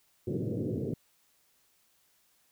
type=band-pass noise; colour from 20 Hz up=pink; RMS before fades=-33 dBFS; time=0.27-0.94 s; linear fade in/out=5 ms; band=100 to 490 Hz; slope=48 dB/octave; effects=white hiss -69 dBFS RMS until 2.51 s